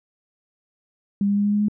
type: tone with pitch steps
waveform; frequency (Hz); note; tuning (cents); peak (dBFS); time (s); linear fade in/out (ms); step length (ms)
sine; 200.6 / 202.2 / 203.9 / 205.5 / 207.2 / 208.9; G3 / G#3 / G#3 / G#3 / G#3 / G#3; +40 / -46 / -32 / -18 / -4 / +10; -17; 1.21-1.684; 2; 79
effects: none